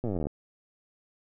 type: slowing click train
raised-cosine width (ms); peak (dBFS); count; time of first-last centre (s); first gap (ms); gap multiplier
2; -19; 22; 0.04-0.269; 8; 1.03
effects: none